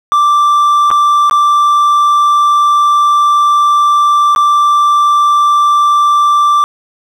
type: tone with dropouts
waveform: triangle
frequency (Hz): 1174.7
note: D6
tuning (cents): 0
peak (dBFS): -4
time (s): 0.12-6.64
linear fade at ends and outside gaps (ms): 0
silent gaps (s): 0.904-0.913 / 1.297-1.311 / 4.35-4.361
effects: none